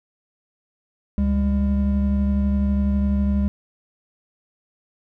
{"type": "tone pair together", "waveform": "triangle", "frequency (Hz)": [71.12, 201.3], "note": ["C#2", "G3"], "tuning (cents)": [45, 46], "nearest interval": "octave + tritone", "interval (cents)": 1801, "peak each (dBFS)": -18, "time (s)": [1.18, 3.48], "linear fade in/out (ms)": 0, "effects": []}